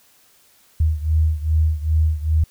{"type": "beating tone pair", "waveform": "sine", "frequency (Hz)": [77.78, 80.28], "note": ["D#2", "E2"], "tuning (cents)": [0, -45], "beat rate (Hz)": 2.5, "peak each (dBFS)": [-17, -20], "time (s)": [0.8, 2.44], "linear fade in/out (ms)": 5, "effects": ["white hiss -55 dBFS RMS until 2.5 s"]}